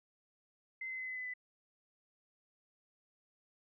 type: tone with pitch steps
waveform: sine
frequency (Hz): 2064 / 2051 / 2038 / 2025 / 2012 / 1999.5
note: C7 / C7 / C7 / B6 / B6 / B6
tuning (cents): -24 / -35 / -46 / +43 / +32 / +21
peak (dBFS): -39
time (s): 0.81-1.338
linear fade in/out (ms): 5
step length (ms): 88
effects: none